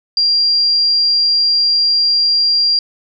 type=tone; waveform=sine; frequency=4766 Hz; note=D8; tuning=25 cents sharp; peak=-10 dBFS; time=0.17-2.79 s; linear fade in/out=2 ms; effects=none